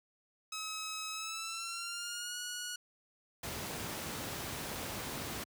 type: tone with pitch glide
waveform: 10% pulse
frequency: 1282 to 1455.7 Hz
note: E6 to F#6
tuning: -49 to -29 cents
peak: -30 dBFS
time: 0.52-2.76 s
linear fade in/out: 5 ms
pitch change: +220 cents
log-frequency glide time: 1.11-2.38 s
type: noise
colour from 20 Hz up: pink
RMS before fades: -40 dBFS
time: 3.43-5.44 s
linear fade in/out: 5 ms
effects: high-pass 80 Hz 12 dB/octave